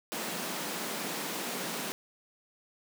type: high-pass noise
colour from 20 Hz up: pink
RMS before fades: -36 dBFS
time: 0.12-1.92 s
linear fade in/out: 0 ms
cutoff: 170 Hz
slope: 48 dB/octave
effects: none